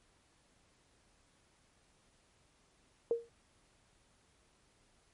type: tone with exponential decay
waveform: sine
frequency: 466.2 Hz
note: A#4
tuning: in tune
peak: -25 dBFS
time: 3.11-3.29 s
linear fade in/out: 1 ms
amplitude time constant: 39 ms
effects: pink hiss -70 dBFS RMS until 5.13 s + MP3 48 kbps